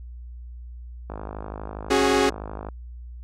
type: click train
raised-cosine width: 1 ms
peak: -20 dBFS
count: 84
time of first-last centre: 1.1-2.687 s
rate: 52.3 Hz
type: chord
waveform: sawtooth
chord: C# suspended fourth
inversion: none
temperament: equal with one note detuned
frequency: 273.5 / 370 / 415.3 Hz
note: C#4 / F#4 / G#4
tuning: -23 / 0 / 0 cents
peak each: -19 / -19 / -17 dBFS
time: 1.9-2.3 s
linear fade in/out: 10 ms
effects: added 60 Hz sine -36 dBFS peak until 3.23 s + low-pass 8000 Hz 12 dB/octave

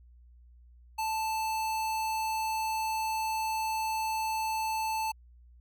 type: tone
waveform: square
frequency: 880 Hz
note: A5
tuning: in tune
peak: -30 dBFS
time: 0.98-5.12 s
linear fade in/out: 10 ms
effects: added 60 Hz sine -53 dBFS peak until 5.6 s

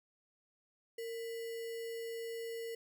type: tone with sample-and-hold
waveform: sine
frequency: 459.1 Hz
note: A#4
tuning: 26 cents flat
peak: -39 dBFS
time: 0.98-2.75 s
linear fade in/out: 5 ms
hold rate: 2450 Hz
effects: none

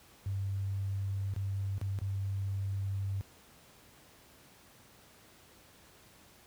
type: tone with dropouts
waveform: sine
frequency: 98 Hz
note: G2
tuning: in tune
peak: -31 dBFS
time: 0.26-3.21 s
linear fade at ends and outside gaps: 0 ms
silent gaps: 1.337-1.363 / 1.78-1.814 / 1.988-2.015 s
effects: pink hiss -59 dBFS RMS until 6.46 s + high-pass 60 Hz 12 dB/octave

